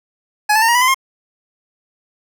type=tone with pitch steps; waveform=25% pulse; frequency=842 / 875.7 / 910.8 / 947.3 / 985.2 / 1024.7 / 1065.8 Hz; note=G#5 / A5 / A#5 / A#5 / B5 / C6 / C6; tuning=+24 / -8 / -40 / +28 / -5 / -36 / +32 cents; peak=-7 dBFS; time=0.49-0.945 s; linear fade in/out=10 ms; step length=65 ms; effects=none